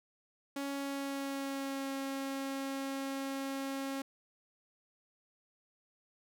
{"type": "tone with pitch glide", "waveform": "sawtooth", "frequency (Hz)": [278.5, 272.1], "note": ["C#4", "C#4"], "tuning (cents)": [8, -32], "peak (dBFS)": -32, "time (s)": [0.56, 4.02], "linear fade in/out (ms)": 5, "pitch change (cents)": -40, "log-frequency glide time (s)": [0.71, 1.91], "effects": []}